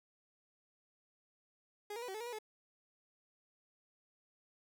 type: tone with pitch steps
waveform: 30% pulse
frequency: 414.3 / 469 / 493.1 / 381.6 / 433 / 473.8 / 486.3 / 430.9 Hz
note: G#4 / A#4 / B4 / G4 / A4 / A#4 / B4 / A4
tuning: -4 / +11 / -3 / -47 / -28 / +28 / -27 / -36 cents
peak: -39 dBFS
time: 1.9-2.388 s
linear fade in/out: 5 ms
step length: 61 ms
effects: none